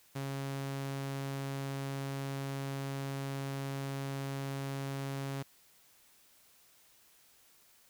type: tone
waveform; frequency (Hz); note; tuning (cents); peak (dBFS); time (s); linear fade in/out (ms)
sawtooth; 137.2; C#3; -17; -32; 0.15-5.43; 10
effects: white hiss -64 dBFS RMS until 7.89 s